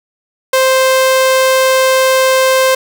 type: tone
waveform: sawtooth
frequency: 523.3 Hz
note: C5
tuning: in tune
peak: -4 dBFS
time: 0.53-2.75 s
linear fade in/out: 5 ms
effects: none